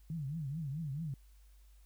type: tone with vibrato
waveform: sine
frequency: 149.1 Hz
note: D3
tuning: 27 cents sharp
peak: -36 dBFS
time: 0.1-1.14 s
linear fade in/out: 2 ms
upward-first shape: triangle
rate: 4.6 Hz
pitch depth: 240 cents each way
effects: added 50 Hz sine -57 dBFS peak until 1.85 s + white hiss -72 dBFS RMS until 1.85 s